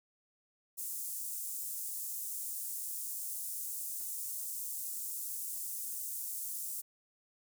pink high-pass noise, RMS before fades -40 dBFS, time 0.77-6.82 s, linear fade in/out 20 ms, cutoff 8000 Hz, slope 24 dB/octave, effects none

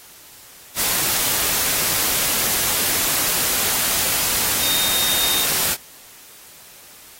sine tone in noise, 3692 Hz, A#7, 17 cents flat, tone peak -22 dBFS, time 4.59-5.47 s, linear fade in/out 50 ms, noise white, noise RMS -20 dBFS, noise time 0.75-5.77 s, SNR -5 dB, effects white hiss -44 dBFS RMS until 7.19 s + AAC 48 kbps

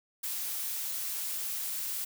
blue noise, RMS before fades -35 dBFS, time 0.23-2.05 s, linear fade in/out 10 ms, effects none

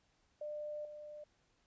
sine tone with level steps, 598 Hz, D5, 31 cents sharp, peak -40 / -47 dBFS, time 0.41-1.24 s, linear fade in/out 5 ms, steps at 0.85 s, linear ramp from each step 2 ms, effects pink hiss -75 dBFS RMS until 1.66 s + resampled to 16000 Hz

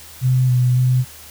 sine tone with pitch steps, 128.1 / 125 / 127.1 Hz, C3 / B2 / C3, -36 / +21 / -50 cents, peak -12 dBFS, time 0.21-1.05 s, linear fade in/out 50 ms, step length 280 ms, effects added 78 Hz sine -47 dBFS peak until 1.3 s + white hiss -40 dBFS RMS until 1.3 s

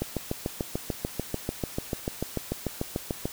click train, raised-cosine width 2 ms, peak -14 dBFS, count 23, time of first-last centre 0.02-3.255 s, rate 6.8 Hz, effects white hiss -42 dBFS RMS until 3.32 s

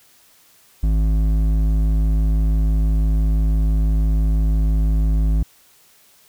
sine tone with hard clipping, 53 Hz, G#1, 36 cents sharp, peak -16 dBFS, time 0.83-5.43 s, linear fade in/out 5 ms, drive 9 dB, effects white hiss -53 dBFS RMS until 6.28 s

